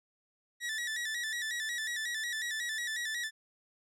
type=tone with vibrato; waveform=sawtooth; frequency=1834 Hz; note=A#6; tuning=29 cents flat; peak=-30 dBFS; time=0.6-3.31 s; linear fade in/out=50 ms; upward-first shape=square; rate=5.5 Hz; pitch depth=73 cents each way; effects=low-pass 10000 Hz 12 dB/octave